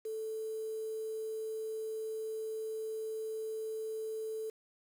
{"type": "tone with quantisation", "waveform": "sine", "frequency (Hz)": 439.1, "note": "A4", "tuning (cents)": -4, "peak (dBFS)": -36, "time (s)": [0.05, 4.5], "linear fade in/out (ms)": 5, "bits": 9, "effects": []}